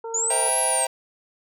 harmonic tone, 455.7 Hz, A#4, 39 cents flat, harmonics 1 / 2 / 3, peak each -31 / -35 / -45 dBFS, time 0.04-0.49 s, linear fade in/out 5 ms
sine linear two-way sweep, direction up then down, 6740 to 11175 to 8050 Hz, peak -21 dBFS, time 0.14-0.85 s, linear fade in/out 5 ms, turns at 0.59 s
square chord, C dominant seventh, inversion none, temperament just, 523.3 / 654.1 / 784.9 / 941.9 Hz, C5 / E5 / G5 / Bb5, 0 / -14 / +2 / +18 cents, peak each -30 dBFS, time 0.3-0.87 s, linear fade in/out 5 ms
effects none

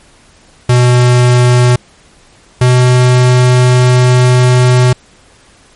square tone pair in turn, 123.47 / 125.34 Hz, B2 / B2, 0 / +26 cents, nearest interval unison, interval 26 cents, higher second, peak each -5 dBFS, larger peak neither, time 0.69-1.76 / 2.61-4.93 s, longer second, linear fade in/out 5 ms, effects pink hiss -44 dBFS RMS until 5.75 s + MP3 48 kbps

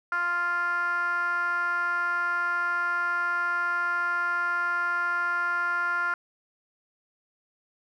10% pulse tone with band-pass filter, 349.2 Hz, F4, in tune, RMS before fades -27 dBFS, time 0.12-6.14 s, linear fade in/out 2 ms, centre 1300 Hz, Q 9.9, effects none

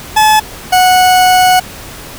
40% pulse tone pair in turn, 861 / 735.6 Hz, A5 / F#5, -38 / -10 cents, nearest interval minor third, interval 272 cents, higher first, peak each -4 dBFS, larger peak neither, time 0.16-0.4 / 0.72-1.6 s, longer second, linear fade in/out 10 ms, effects pink hiss -29 dBFS RMS until 2.18 s

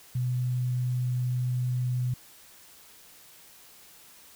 sine tone, 125 Hz, B2, 21 cents sharp, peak -25 dBFS, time 0.15-2.14 s, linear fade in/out 5 ms, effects white hiss -53 dBFS RMS until 4.35 s

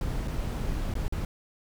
brown noise with dropouts, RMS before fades -30 dBFS, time 0.01-1.25 s, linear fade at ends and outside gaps 1 ms, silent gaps 0.275-0.279 / 0.939-0.953 / 1.081-1.124 s, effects none

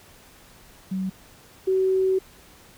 sine tone pair in turn, 189.2 / 378.4 Hz, F#3 / F#4, +39 / +39 cents, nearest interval octave, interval 1200 cents, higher second, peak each -24 / -18 dBFS, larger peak second, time 0.91-1.1 / 1.67-2.19 s, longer second, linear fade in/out 10 ms, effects pink hiss -51 dBFS RMS until 2.77 s

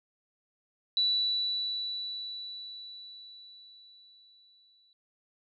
sine tone with exponential decay, 3951 Hz, B7, in tune, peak -23 dBFS, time 0.97-4.93 s, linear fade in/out 1 ms, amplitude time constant 860 ms, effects none

